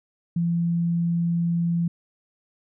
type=tone; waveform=sine; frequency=170 Hz; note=F3; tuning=46 cents flat; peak=-20 dBFS; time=0.36-1.88 s; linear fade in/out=5 ms; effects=none